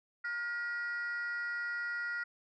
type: tone pair together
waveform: sine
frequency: 1422.3 / 1921 Hz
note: F6 / B6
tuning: +31 / -48 cents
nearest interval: perfect fourth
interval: 521 cents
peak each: -34 / -37 dBFS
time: 0.24-2.24 s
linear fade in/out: 10 ms
effects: tanh soft clip ceiling -31 dBFS